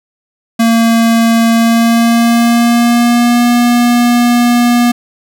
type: tone with pitch glide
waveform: square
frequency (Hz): 229 to 240.4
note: A#3 to B3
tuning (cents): -31 to -46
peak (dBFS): -7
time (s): 0.59-4.92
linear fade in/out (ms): 10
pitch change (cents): +85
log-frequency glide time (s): 1.53-3.46
effects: none